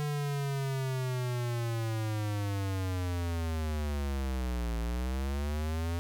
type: linear two-way sweep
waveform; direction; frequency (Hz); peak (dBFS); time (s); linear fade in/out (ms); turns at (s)
square; down then up; 148.7 to 56.3 to 86; -31; 0-5.99; 0; 4.78
effects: none